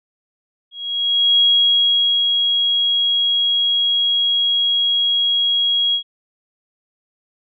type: tone with ADSR envelope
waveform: sine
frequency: 3300 Hz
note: G#7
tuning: 12 cents flat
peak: -10 dBFS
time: 0.71-6.03 s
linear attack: 670 ms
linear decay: 860 ms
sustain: -4 dB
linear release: 88 ms
effects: none